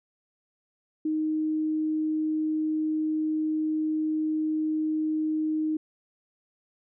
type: tone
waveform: sine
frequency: 311.1 Hz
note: D#4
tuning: in tune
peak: -24 dBFS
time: 1.05-5.77 s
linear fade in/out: 5 ms
effects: none